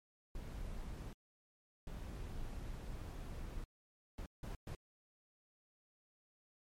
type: noise bursts at uneven times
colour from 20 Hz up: brown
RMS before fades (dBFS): -45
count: 5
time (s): 0.35-1.13 / 1.87-3.64 / 4.18-4.26 / 4.43-4.55 / 4.67-4.75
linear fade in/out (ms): 2
effects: MP3 64 kbps